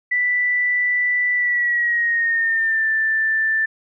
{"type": "tone with pitch glide", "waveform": "sine", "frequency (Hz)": [1975.5, 1770.2], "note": ["B6", "A6"], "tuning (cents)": [0, 10], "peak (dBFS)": -16, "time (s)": [0.11, 3.66], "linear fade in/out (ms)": 10, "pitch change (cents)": -190, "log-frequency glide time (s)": [1.34, 2.88], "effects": []}